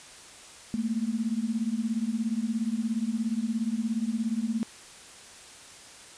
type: beating tone pair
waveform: sine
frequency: 216.5 / 233.5 Hz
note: A3 / A#3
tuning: -28 / +3 cents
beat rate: 17 Hz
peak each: -29 dBFS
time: 0.74-4.63 s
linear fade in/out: 0 ms
effects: white hiss -48 dBFS RMS until 6.17 s + resampled to 22050 Hz